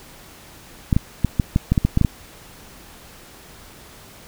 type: clicks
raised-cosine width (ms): 5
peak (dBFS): -3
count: 11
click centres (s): 0.928 / 0.965 / 1.247 / 1.398 / 1.561 / 1.72 / 1.778 / 1.85 / 1.974 / 2.013 / 2.048
effects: pink hiss -44 dBFS RMS until 4.27 s